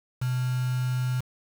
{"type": "tone with quantisation", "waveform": "sine", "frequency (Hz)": 126.4, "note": "B2", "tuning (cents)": 41, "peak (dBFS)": -24, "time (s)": [0.21, 1.21], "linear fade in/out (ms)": 10, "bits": 6, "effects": []}